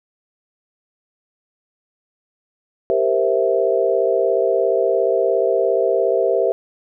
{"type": "chord", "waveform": "sine", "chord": "C dominant seventh", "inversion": "second", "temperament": "equal", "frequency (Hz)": [392, 466.2, 523.3, 659.3], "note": ["G4", "Bb4", "C5", "E5"], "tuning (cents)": [0, 0, 0, 0], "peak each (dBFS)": -20, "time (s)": [2.9, 6.52], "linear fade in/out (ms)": 0, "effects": []}